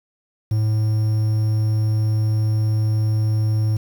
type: tone with quantisation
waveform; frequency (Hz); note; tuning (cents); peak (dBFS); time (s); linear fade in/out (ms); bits
triangle; 108.4; A2; -25; -14; 0.51-3.77; 5; 7
effects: none